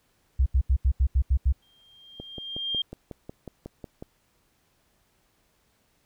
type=tone bursts; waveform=sine; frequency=65.41 Hz; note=C2; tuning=in tune; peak=-17 dBFS; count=8; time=0.39-1.526 s; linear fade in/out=10 ms; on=72 ms; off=80 ms
type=tone with exponential growth; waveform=sine; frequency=3200 Hz; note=G7; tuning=35 cents sharp; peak=-23 dBFS; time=1.62-2.82 s; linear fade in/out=5 ms; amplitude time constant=260 ms
type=click train; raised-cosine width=2 ms; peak=-24 dBFS; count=11; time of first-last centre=2.2-4.025 s; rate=5.48 Hz
effects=pink hiss -68 dBFS RMS until 6.05 s